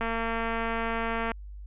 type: click train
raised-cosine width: 0.5 ms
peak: -16 dBFS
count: 299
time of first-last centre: 0.01-1.317 s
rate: 228 Hz
effects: added 50 Hz sine -39 dBFS peak until 1.66 s + resampled to 8000 Hz

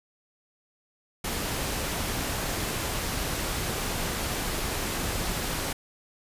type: noise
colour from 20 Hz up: pink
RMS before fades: -30 dBFS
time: 1.24-5.73 s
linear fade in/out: 5 ms
effects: resampled to 32000 Hz

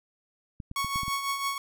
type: clicks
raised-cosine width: 5 ms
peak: -25 dBFS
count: 6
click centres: 0.602 / 0.714 / 0.846 / 0.959 / 1.033 / 1.081 s
type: tone with tremolo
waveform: sawtooth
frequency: 1108.7 Hz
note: C#6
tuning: in tune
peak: -22 dBFS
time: 0.76-1.58 s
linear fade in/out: 2 ms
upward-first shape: triangle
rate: 6 Hz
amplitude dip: 60%
effects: none

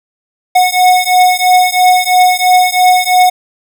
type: beating tone pair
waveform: square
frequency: 730 / 733 Hz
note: F#5 / F#5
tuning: -24 / -16 cents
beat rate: 3 Hz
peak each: -10 dBFS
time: 0.55-3.3 s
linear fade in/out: 10 ms
effects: none

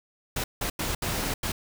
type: noise bursts at uneven times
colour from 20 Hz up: pink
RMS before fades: -29 dBFS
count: 5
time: 0.36-0.44 / 0.61-0.7 / 0.79-0.95 / 1.02-1.34 / 1.43-1.52 s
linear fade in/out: 5 ms
effects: none

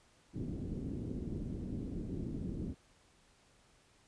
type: low-pass noise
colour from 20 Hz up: white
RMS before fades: -40 dBFS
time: 0.33-2.75 s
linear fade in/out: 50 ms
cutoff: 300 Hz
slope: 24 dB/octave
effects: pink hiss -67 dBFS RMS until 4.07 s + resampled to 22050 Hz

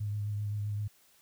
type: tone with vibrato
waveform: sine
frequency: 103.83 Hz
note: G#2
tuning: in tune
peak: -31 dBFS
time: 0-0.88 s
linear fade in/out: 10 ms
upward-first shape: triangle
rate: 7.7 Hz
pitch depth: 29 cents each way
effects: white hiss -64 dBFS RMS until 1.21 s

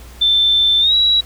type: tone with pitch glide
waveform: sine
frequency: 3547 to 3890 Hz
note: A7 to B7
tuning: +13 to -27 cents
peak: -10 dBFS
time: 0.21-1.21 s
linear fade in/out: 10 ms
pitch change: +160 cents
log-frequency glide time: 0.8-0.94 s
effects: added 60 Hz sine -36 dBFS peak until 1.25 s + pink hiss -42 dBFS RMS until 1.25 s

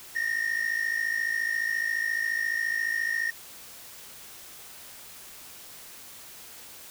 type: tone pair together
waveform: triangle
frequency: 1821 / 1875.4 Hz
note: A#6 / A#6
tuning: -41 / +10 cents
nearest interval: minor second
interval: 51 cents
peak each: -27 dBFS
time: 0.15-3.31 s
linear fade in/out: 10 ms
effects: white hiss -46 dBFS RMS until 6.9 s

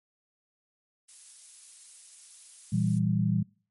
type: noise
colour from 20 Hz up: violet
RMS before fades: -45 dBFS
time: 1.08-2.99 s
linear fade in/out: 10 ms
type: chord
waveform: sine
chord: E diminished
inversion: second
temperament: equal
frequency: 116.54 / 164.81 / 196 Hz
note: Bb2 / E3 / G3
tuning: 0 / 0 / 0 cents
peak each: -28 dBFS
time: 2.72-3.43 s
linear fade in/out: 10 ms
effects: noise-tail reverb RT60 0.4 s tail -23 dB re dry + MP3 48 kbps

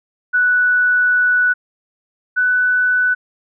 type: tone pair in turn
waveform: sine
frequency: 1480 / 1492.9 Hz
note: F#6 / F#6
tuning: 0 / +15 cents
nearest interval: unison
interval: 15 cents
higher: second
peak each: -11 / -12 dBFS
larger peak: first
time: 0.33-1.54 / 2.36-3.15 s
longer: first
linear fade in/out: 20 ms
effects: none

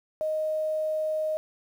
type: tone with quantisation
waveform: sine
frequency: 622.3 Hz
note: D#5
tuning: in tune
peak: -25 dBFS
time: 0.21-1.37 s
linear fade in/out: 0 ms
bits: 9
effects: none

